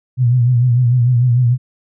sine tone with vibrato, 122.8 Hz, B2, 9 cents flat, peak -9 dBFS, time 0.17-1.58 s, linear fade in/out 50 ms, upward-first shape triangle, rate 6.7 Hz, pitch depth 87 cents each way, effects none

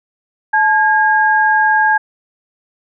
sine tone pair together, 863.8 / 1628 Hz, A5 / G#6, -32 / -35 cents, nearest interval major seventh, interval 1097 cents, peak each -12 dBFS, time 0.53-1.98 s, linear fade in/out 10 ms, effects none

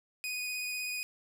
sawtooth tone with vibrato, 2484 Hz, D#7, 3 cents flat, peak -31 dBFS, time 0.24-1.03 s, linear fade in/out 0 ms, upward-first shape sine, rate 16 Hz, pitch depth 13 cents each way, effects none

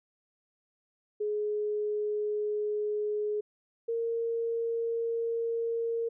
sine tone pair in turn, 420 / 461.3 Hz, G#4 / A#4, +19 / -18 cents, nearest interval major second, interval 163 cents, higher second, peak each -28 dBFS, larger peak neither, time 1.2-3.41 / 3.88-6.09 s, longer neither, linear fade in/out 10 ms, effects none

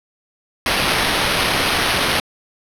violet noise with sample-and-hold, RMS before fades -18 dBFS, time 0.66-2.2 s, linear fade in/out 2 ms, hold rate 7350 Hz, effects low-pass 12000 Hz 12 dB/octave

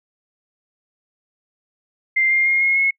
sine tone with pitch steps, 2093 / 2114 / 2135 / 2156 / 2177 Hz, C7 / C7 / C7 / C#7 / C#7, 0 / +17 / +34 / -49 / -32 cents, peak -14 dBFS, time 2.16-2.91 s, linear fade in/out 10 ms, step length 150 ms, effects noise-tail reverb RT60 0.1 s tail -26 dB re dry

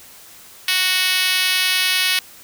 5% pulse tone with high-pass filter, 370 Hz, F#4, in tune, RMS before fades -18 dBFS, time 0.68-2.19 s, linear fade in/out 2 ms, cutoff 2200 Hz, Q 1, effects white hiss -43 dBFS RMS until 2.43 s

